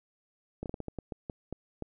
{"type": "slowing click train", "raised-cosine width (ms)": 2, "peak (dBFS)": -23, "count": 11, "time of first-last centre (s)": [0.63, 1.823], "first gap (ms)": 28, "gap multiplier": 1.3, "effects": []}